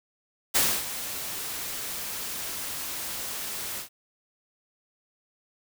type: noise with ADSR envelope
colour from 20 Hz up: white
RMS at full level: -21 dBFS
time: 0.54-3.89 s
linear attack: 20 ms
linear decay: 270 ms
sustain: -13 dB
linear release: 110 ms
effects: none